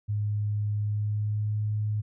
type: tone with pitch glide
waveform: sine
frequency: 104.4 to 106.04 Hz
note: G#2 to G#2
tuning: +10 to +37 cents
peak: -25 dBFS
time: 0.08-2.02 s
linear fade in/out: 20 ms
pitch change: +27 cents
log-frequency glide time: 0.78-1.59 s
effects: none